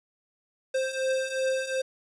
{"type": "beating tone pair", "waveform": "square", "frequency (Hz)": [523.3, 526], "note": ["C5", "C5"], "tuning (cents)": [0, 9], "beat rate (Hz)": 2.7, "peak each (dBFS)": [-32, -28], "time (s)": [0.74, 1.82], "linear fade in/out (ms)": 10, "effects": ["resampled to 22050 Hz", "9-bit"]}